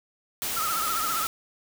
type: noise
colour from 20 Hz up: white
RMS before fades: -30 dBFS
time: 0.42-1.27 s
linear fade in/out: 0 ms
type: tone with vibrato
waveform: sine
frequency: 1300 Hz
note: E6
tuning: 24 cents flat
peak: -27 dBFS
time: 0.56-1.27 s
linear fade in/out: 10 ms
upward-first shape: triangle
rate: 15 Hz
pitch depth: 110 cents each way
effects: none